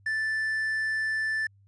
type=tone with quantisation; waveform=triangle; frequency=1760 Hz; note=A6; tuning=in tune; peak=-24 dBFS; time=0.06-1.47 s; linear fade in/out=5 ms; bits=9; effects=added 99 Hz sine -56 dBFS peak until 1.67 s + resampled to 22050 Hz